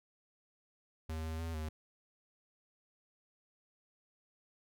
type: tone with pitch steps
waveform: square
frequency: 79.6 / 80.1 / 82.3 / 77.9 Hz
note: D#2 / E2 / E2 / D#2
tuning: +40 / -49 / -2 / +3 cents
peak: -38 dBFS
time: 1.09-1.69 s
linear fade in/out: 5 ms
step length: 150 ms
effects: none